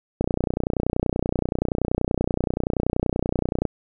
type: click train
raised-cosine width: 2 ms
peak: -8 dBFS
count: 106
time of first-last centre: 0.21-3.653 s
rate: 30.5 Hz
effects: none